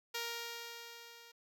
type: tone with level ramp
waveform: 5% pulse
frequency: 467.7 Hz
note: A#4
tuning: 6 cents sharp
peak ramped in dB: -25 to -44 dBFS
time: 0.14-1.32 s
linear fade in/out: 10 ms
effects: none